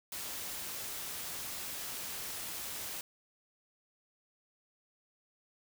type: noise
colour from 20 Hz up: white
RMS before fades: -41 dBFS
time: 0.12-3.01 s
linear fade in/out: 2 ms
effects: none